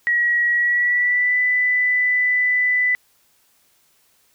sine tone with pitch glide, 1912 to 1992 Hz, A#6 to B6, +43 to +14 cents, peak -15 dBFS, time 0.07-2.95 s, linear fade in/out 0 ms, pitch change +71 cents, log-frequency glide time 0.53-1.39 s, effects white hiss -60 dBFS RMS until 4.34 s

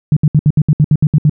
sine tone bursts, 150.1 Hz, D3, 38 cents sharp, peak -5 dBFS, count 11, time 0.12-1.296 s, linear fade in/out 2 ms, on 46 ms, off 67 ms, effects none

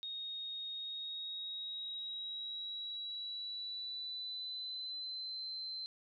sine tone with pitch glide, 3729 to 4090 Hz, A#7 to C8, 0 to -40 cents, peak -40 dBFS, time 0.03-5.86 s, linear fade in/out 0 ms, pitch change +160 cents, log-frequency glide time 0.72-5.47 s, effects none

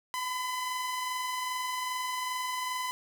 sawtooth tone pair together, 987.8 / 1010.3 Hz, B5 / B5, 0 / +39 cents, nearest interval unison, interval 39 cents, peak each -39 / -28 dBFS, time 0.14-2.91 s, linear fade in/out 0 ms, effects none

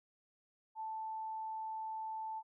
sine tone, 880 Hz, A5, in tune, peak -39 dBFS, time 0.75-2.43 s, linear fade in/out 50 ms, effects none

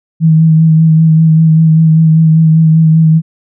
sine tone with vibrato, 160 Hz, D#3, 49 cents sharp, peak -3 dBFS, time 0.2-3.22 s, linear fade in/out 50 ms, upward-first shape sine, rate 5.1 Hz, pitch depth 24 cents each way, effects none

